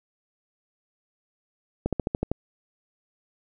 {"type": "slowing click train", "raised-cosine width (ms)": 2, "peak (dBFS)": -11, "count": 7, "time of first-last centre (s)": [1.86, 2.316], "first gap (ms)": 67, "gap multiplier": 1.05, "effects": []}